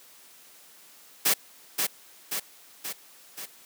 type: noise with echo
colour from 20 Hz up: white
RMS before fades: -22 dBFS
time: 1.25-1.34 s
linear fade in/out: 10 ms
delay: 530 ms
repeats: 4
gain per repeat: -4 dB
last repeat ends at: 3.46 s
effects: white hiss -53 dBFS RMS until 3.65 s + high-pass 200 Hz 12 dB/octave